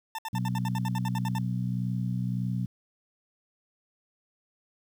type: tone bursts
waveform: 40% pulse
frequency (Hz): 892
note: A5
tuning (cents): +23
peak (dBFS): -31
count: 13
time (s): 0.15-1.385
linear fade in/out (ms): 2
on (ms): 35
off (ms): 65
type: harmonic tone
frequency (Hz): 61.74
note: B1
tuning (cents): 0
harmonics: 2 / 3 / 4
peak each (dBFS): -29 / -31 / -40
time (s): 0.33-2.66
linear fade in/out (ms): 5
effects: 10-bit